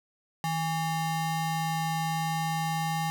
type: ring-modulated tone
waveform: square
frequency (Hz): 489.9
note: B4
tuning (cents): -14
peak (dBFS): -25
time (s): 0.44-3.1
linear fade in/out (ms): 0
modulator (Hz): 330
effects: none